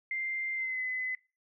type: tone with pitch glide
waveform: sine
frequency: 2093 to 2023 Hz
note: C7 to B6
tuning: 0 to +41 cents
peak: -31 dBFS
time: 0.11-1.15 s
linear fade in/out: 2 ms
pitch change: -59 cents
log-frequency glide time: 0.54-0.82 s
effects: noise-tail reverb RT60 0.3 s tail -21 dB re dry